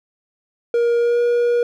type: tone with pitch glide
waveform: triangle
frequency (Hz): 472 to 478.6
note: A#4 to A#4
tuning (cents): +22 to +46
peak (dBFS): -12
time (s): 0.74-1.63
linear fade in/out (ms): 2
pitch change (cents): +24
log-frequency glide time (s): 0.98-1.21
effects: none